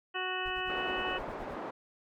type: harmonic tone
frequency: 370 Hz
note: F#4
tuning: in tune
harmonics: 1 / 2 / 3 / 4 / 5 / 7 / 8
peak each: -40 / -40 / -40 / -40 / -40 / -40 / -40 dBFS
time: 0.14-1.19 s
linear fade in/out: 20 ms
type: noise with tremolo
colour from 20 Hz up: brown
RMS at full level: -47 dBFS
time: 0.45-1.57 s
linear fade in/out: 10 ms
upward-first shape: sine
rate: 9.6 Hz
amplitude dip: 90%
type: band-pass noise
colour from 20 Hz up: pink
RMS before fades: -40 dBFS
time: 0.69-1.71 s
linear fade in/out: 10 ms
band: 370 to 1000 Hz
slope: 12 dB/octave
effects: none